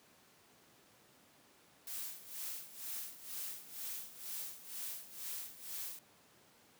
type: noise with tremolo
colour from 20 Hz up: blue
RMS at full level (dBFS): -42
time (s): 1.87-5.99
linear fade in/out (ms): 2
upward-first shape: sine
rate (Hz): 2.1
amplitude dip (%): 80
effects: pink hiss -65 dBFS RMS until 6.79 s + high-pass 150 Hz 12 dB/octave